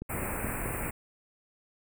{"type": "click train", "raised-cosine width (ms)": 3, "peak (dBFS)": -24, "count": 4, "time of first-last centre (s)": [0.02, 0.658], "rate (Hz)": 4.7}
{"type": "band-stop noise", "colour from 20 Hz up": "pink", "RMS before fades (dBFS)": -34, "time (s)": [0.09, 0.91], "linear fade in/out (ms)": 10, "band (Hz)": [2600, 7900], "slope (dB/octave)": 96}
{"effects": []}